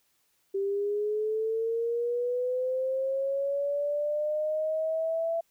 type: linear sweep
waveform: sine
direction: up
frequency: 390 to 669 Hz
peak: -26 dBFS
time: 0.54-5.41 s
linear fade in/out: 10 ms
effects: white hiss -71 dBFS RMS until 5.5 s